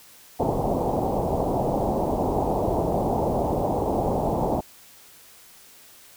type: low-pass noise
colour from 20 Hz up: white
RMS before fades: -24 dBFS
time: 0.39-4.61 s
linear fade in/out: 10 ms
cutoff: 860 Hz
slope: 48 dB/octave
effects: white hiss -50 dBFS RMS until 6.16 s